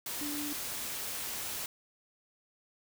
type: tone in noise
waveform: sine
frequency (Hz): 293.7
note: D4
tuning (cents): 0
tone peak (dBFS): -37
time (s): 0.21-0.53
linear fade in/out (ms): 2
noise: white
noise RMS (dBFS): -38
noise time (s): 0.06-1.66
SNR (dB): -2
effects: none